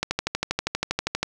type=click train; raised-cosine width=0.2 ms; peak=-6 dBFS; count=16; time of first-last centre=0.03-1.23 s; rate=12.5 Hz; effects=8-bit